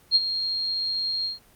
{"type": "tone with ADSR envelope", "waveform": "sine", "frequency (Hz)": 4232, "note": "C8", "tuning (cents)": 19, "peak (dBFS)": -13, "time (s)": [0.11, 1.39], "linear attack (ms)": 45, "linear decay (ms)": 33, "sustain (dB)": -11, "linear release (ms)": 130, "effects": ["pink hiss -56 dBFS RMS until 1.55 s", "Opus 32 kbps"]}